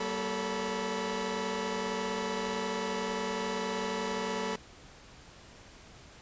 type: tone cluster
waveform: sawtooth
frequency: 192.7 / 234.4 / 437.8 / 563 / 979 Hz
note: G3 / A#3 / A4 / C#5 / B5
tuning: -29 / +10 / -9 / +27 / -15 cents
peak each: -35 / -36 / -31 / -38 / -35 dBFS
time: 0-4.56 s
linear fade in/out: 5 ms
effects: pink hiss -53 dBFS RMS until 6.21 s + resampled to 16000 Hz